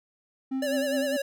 triangle tone with tremolo, 264.7 Hz, C4, 20 cents sharp, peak -24 dBFS, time 0.51-1.17 s, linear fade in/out 10 ms, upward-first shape sine, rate 4.8 Hz, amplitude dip 60%
square tone with vibrato, 570 Hz, C#5, 48 cents sharp, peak -27 dBFS, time 0.62-1.22 s, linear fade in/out 5 ms, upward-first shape sine, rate 10 Hz, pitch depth 69 cents each way
effects none

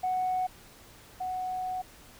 sine tone pair in turn, 740 / 740 Hz, F#5 / F#5, 0 / 0 cents, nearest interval unison, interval 0 cents, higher neither, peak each -25 / -30 dBFS, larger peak first, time 0.03-0.47 / 1.2-1.82 s, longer second, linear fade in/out 10 ms, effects tanh soft clip ceiling -22 dBFS + pink hiss -53 dBFS RMS until 2.19 s

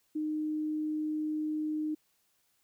sine tone, 307.1 Hz, D#4, 23 cents flat, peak -30 dBFS, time 0.15-1.95 s, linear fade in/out 10 ms, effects white hiss -73 dBFS RMS until 2.63 s

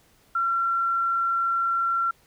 sine tone, 1363 Hz, F6, 43 cents flat, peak -21 dBFS, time 0.35-2.11 s, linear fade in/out 5 ms, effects pink hiss -60 dBFS RMS until 2.26 s

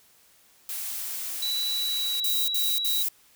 blue noise, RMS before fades -33 dBFS, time 0.69-2.2 s, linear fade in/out 2 ms
sine tone with pitch glide, 3945 to 3891 Hz, B7 to B7, -3 to -27 cents, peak -26 dBFS, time 1.42-3.03 s, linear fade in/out 5 ms, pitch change -24 cents, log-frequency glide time 1.64-2.31 s
violet noise bursts, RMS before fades -27 dBFS, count 3, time 2.24-3.086 s, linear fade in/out 2 ms, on 240 ms, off 63 ms
effects white hiss -59 dBFS RMS until 3.35 s

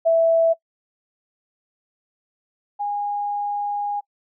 sine tone pair in turn, 659.3 / 819.8 Hz, E5 / G#5, 0 / -23 cents, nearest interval major third, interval 377 cents, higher second, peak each -13 / -22 dBFS, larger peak first, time 0.05-0.54 / 2.79-4.01 s, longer second, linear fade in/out 20 ms, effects noise-tail reverb RT60 0.1 s tail -23 dB re dry

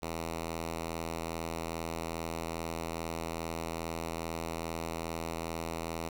5% pulse tone, 82.41 Hz, E2, in tune, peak -24 dBFS, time 0.02-6.09 s, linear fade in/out 5 ms, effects 9-bit

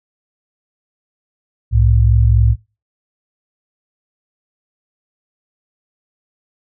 sine tone pair together, 64.6 / 108.64 Hz, C2 / A2, -21 / -22 cents, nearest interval major sixth, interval 899 cents, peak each -11 dBFS, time 1.71-2.56 s, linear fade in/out 50 ms, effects noise-tail reverb RT60 0.3 s tail -24 dB re dry

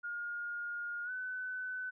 sine tone with pitch glide, 1423 to 1506.7 Hz, F6 to F#6, +32 to +31 cents, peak -37 dBFS, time 0.03-1.91 s, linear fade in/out 20 ms, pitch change +99 cents, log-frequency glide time 1.04-1.11 s, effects none

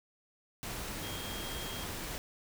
sine tone in noise, 3239 Hz, G#7, 44 cents flat, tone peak -45 dBFS, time 1.03-1.84 s, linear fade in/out 0 ms, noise pink, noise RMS -40 dBFS, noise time 0.63-2.18 s, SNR -8 dB, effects none

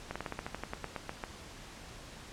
slowing click train, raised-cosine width 0.5 ms, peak -21 dBFS, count 14, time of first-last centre 0.11-1.238 s, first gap 46 ms, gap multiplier 1.1, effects pink hiss -49 dBFS RMS until 2.32 s + low-pass 8000 Hz 12 dB/octave

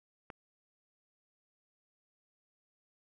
click, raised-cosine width 0.5 ms, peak -29 dBFS, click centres 0.302 s, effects none

